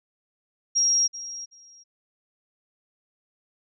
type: tone with echo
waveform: sine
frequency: 5620 Hz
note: F8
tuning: 10 cents sharp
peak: -18 dBFS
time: 0.75-1.08 s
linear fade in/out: 20 ms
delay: 380 ms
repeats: 2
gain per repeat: -15 dB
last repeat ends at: 1.84 s
effects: none